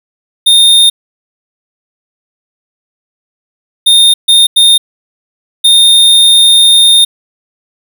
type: tone bursts at uneven times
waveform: square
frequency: 3654 Hz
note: A#7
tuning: 35 cents flat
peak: -3 dBFS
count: 5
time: 0.46-0.9 / 3.86-4.14 / 4.28-4.47 / 4.56-4.78 / 5.64-7.05 s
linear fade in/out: 10 ms
effects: none